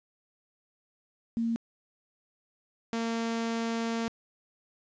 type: tone pair in turn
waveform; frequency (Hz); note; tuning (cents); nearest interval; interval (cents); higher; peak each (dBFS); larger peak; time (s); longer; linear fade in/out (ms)
sine / sawtooth; 230.2 / 229.1; A#3 / A#3; -22 / -30; unison; 8; first; -26 / -25; second; 1.37-1.56 / 2.93-4.08; second; 0
effects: resampled to 16000 Hz + 10-bit